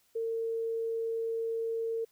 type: tone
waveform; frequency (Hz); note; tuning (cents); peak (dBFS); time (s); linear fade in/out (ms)
sine; 454.7; A#4; -43; -30; 0.15-2.05; 10
effects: white hiss -69 dBFS RMS until 2.11 s